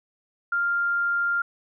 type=tone; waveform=sine; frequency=1396.9 Hz; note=F6; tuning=in tune; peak=-21 dBFS; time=0.52-1.42 s; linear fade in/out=5 ms; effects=none